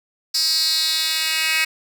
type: tone with high-pass filter sweep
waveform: 10% pulse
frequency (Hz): 318.2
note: D#4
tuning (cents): +39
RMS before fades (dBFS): -20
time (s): 0.34-1.65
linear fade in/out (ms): 10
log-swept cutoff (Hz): 5000 to 2500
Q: 4.2
effects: none